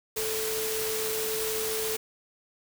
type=tone in noise; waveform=sine; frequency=438.9 Hz; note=A4; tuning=4 cents flat; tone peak=-31 dBFS; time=0.16-1.97 s; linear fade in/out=10 ms; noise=white; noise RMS=-32 dBFS; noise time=0.16-1.97 s; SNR=-2 dB; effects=none